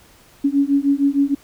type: beating tone pair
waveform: sine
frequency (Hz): 277.2 / 283.7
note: C#4 / C#4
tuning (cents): 0 / +40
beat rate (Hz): 6.5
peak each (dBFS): -17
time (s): 0.44-1.35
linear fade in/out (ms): 10
effects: pink hiss -50 dBFS RMS until 1.43 s